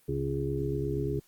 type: harmonic tone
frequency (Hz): 68.6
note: C#2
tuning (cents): -17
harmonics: 1 / 2 / 4 / 5 / 6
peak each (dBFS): -37 / -32 / -38 / -36 / -33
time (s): 0.08-1.2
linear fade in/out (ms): 10
effects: white hiss -64 dBFS RMS until 1.27 s + Opus 24 kbps